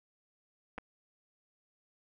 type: clicks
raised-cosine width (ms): 0.5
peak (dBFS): -26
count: 2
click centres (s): 0.78 / 0.784
effects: none